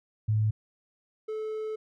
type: tone pair in turn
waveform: sine / triangle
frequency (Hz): 107.8 / 434.1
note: A2 / A4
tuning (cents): -35 / -23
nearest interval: 2 octaves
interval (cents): 2412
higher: second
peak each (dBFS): -22 / -29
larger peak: first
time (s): 0.28-0.51 / 1.28-1.76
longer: second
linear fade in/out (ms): 10
effects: none